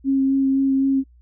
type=tone with vibrato; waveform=sine; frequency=270 Hz; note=C#4; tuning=45 cents flat; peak=-15 dBFS; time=0.04-1.04 s; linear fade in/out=50 ms; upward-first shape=sine; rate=3.9 Hz; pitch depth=12 cents each way; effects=noise-tail reverb RT60 0.1 s tail -24 dB re dry + added 60 Hz sine -48 dBFS peak until 1.21 s